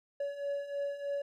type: beating tone pair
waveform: triangle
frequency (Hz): 564 / 567.2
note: C#5 / C#5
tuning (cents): +30 / +40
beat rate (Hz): 3.2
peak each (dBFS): -38 / -33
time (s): 0.2-1.22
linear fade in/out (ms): 5
effects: none